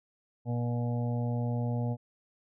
harmonic tone, 120 Hz, B2, 49 cents flat, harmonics 1 / 2 / 4 / 5 / 6 / 7, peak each -29 / -35 / -41 / -43 / -45 / -46 dBFS, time 0.45-1.97 s, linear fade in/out 50 ms, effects none

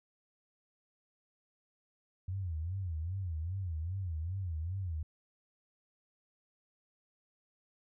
sine tone with vibrato, 87.31 Hz, F2, in tune, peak -34 dBFS, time 2.28-5.03 s, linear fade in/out 5 ms, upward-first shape sine, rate 2.5 Hz, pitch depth 200 cents each way, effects none

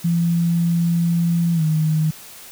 sine tone with pitch glide, 169.6 to 156.42 Hz, E3 to D#3, +50 to +10 cents, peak -15 dBFS, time 0.04-2.11 s, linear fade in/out 10 ms, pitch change -140 cents, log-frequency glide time 1.54-1.63 s, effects white hiss -40 dBFS RMS until 2.51 s

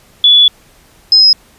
sine tone pair in turn, 3429 / 5099 Hz, A7 / D#8, -45 / +42 cents, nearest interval perfect fifth, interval 687 cents, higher second, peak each -3 dBFS, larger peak neither, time 0.24-0.48 / 1.12-1.33 s, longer first, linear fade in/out 2 ms, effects pink hiss -46 dBFS RMS until 1.58 s + resampled to 32000 Hz

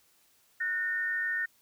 sine tone pair together, 1474 / 1826.8 Hz, F#6 / A#6, -7 / -36 cents, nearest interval major third, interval 371 cents, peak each -35 / -29 dBFS, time 0.6-1.46 s, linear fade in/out 10 ms, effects white hiss -66 dBFS RMS until 1.61 s

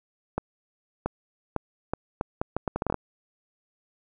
accelerating click train, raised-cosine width 1 ms, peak -12 dBFS, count 14, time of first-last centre 0.38-2.943 s, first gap 680 ms, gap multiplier 0.74, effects none

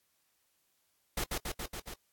pink noise with echo, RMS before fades -33 dBFS, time 1.17-1.24 s, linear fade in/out 5 ms, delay 140 ms, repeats 5, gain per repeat -2 dB, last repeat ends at 1.94 s, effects white hiss -75 dBFS RMS until 2.12 s + AAC 64 kbps

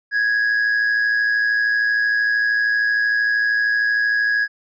triangle tone with amplitude modulation, 1661.2 Hz, G#6, in tune, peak -12 dBFS, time 0.11-4.48 s, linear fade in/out 50 ms, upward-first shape sine, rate 113 Hz, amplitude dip 45%, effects resampled to 16000 Hz

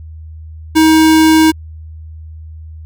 square tone, 316.9 Hz, D#4, 32 cents sharp, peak -6 dBFS, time 0.75-1.52 s, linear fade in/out 20 ms, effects added 79 Hz sine -28 dBFS peak until 2.85 s

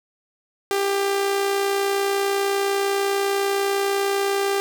sawtooth tone with amplitude modulation, 396.6 Hz, G4, 20 cents sharp, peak -14 dBFS, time 0.71-4.6 s, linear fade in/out 0 ms, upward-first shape sine, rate 60 Hz, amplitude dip 40%, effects none

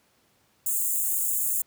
white high-pass noise, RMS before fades -26 dBFS, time 0.66-1.62 s, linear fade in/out 5 ms, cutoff 6800 Hz, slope 96 dB/octave, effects pink hiss -65 dBFS RMS until 1.66 s + high-pass 100 Hz 12 dB/octave

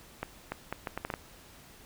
accelerating click train, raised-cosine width 0.5 ms, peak -18 dBFS, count 8, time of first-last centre 0.23-1.139 s, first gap 290 ms, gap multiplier 0.71, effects pink hiss -54 dBFS RMS until 1.85 s

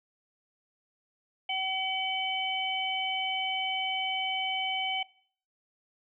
harmonic tone, 760 Hz, F#5, 46 cents sharp, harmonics 1 / 3 / 4, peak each -34 / -34 / -32 dBFS, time 1.49-5.03 s, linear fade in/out 5 ms, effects noise-tail reverb RT60 0.5 s tail -19 dB re dry

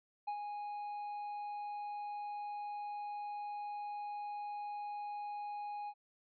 triangle tone with ADSR envelope, 827 Hz, G#5, 8 cents flat, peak -33 dBFS, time 0.27-5.94 s, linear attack 12 ms, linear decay 76 ms, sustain -5 dB, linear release 57 ms, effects resampled to 11025 Hz

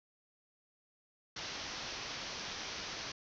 white low-pass noise, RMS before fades -43 dBFS, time 1.36-3.12 s, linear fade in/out 5 ms, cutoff 6100 Hz, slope 96 dB/octave, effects none

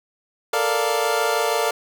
25% pulse chord, Bb major seventh, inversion third, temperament equal, 440 / 466.2 / 587.3 / 698.5 Hz, A4 / Bb4 / D5 / F5, 0 / 0 / 0 / 0 cents, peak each -21 dBFS, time 0.53-1.71 s, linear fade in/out 5 ms, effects none

